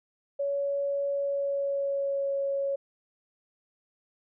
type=tone with pitch glide; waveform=sine; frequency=562 to 553.9 Hz; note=C#5 to C#5; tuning=+24 to -1 cents; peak=-26 dBFS; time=0.39-2.76 s; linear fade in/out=10 ms; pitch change=-25 cents; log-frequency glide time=1.15-2.32 s; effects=none